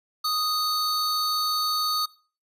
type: tone pair together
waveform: square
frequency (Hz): 1244.5 / 4477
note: D#6 / C#8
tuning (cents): 0 / +16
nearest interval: octave + minor seventh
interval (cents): 2216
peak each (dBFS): -27 / -26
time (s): 0.24-2.06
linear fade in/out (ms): 10
effects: noise-tail reverb RT60 0.4 s tail -21 dB re dry + resampled to 32000 Hz